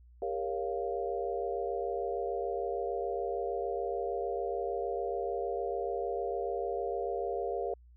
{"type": "chord", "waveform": "sine", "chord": "G half-diminished seventh", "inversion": "none", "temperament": "equal with one note detuned", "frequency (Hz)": [399.5, 466.2, 554.4, 698.5], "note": ["G4", "Bb4", "Db5", "F5"], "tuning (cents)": [33, 0, 0, 0], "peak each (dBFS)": [-36, -36, -39, -37], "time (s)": [0.22, 7.74], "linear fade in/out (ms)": 2, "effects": ["added 60 Hz sine -54 dBFS peak until 7.96 s"]}